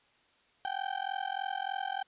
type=tone with amplitude modulation; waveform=35% pulse; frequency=778 Hz; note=G5; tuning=13 cents flat; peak=-27 dBFS; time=0.65-2.03 s; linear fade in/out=0 ms; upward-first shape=sine; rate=43.3 Hz; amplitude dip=100%; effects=white hiss -67 dBFS RMS until 2.07 s + resampled to 8000 Hz